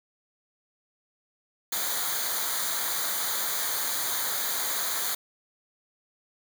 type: noise with comb filter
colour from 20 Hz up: white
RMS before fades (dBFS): -29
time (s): 1.72-5.15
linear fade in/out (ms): 5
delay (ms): 0.37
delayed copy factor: -0.8
effects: none